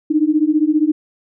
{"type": "beating tone pair", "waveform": "sine", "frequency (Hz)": [299.2, 314.2], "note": ["D4", "D#4"], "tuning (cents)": [32, 17], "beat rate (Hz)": 15, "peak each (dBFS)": -15, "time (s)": [0.1, 0.92], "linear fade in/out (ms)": 10, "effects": []}